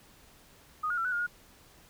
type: tone with pitch steps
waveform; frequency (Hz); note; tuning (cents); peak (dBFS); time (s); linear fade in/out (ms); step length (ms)
sine; 1241 / 1435 / 1352 / 1489 / 1417 / 1437; D#6 / F6 / E6 / F#6 / F6 / F6; -5 / +47 / +43 / +11 / +25 / +49; -28; 0.83-1.268; 10; 73
effects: pink hiss -58 dBFS RMS until 1.89 s